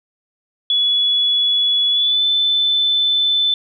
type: tone with pitch glide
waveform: sine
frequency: 3399 to 3519 Hz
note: G#7 to A7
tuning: +39 to 0 cents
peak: -13 dBFS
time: 0.7-3.54 s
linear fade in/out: 2 ms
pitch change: +61 cents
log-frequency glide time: 1.9-2.23 s
effects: none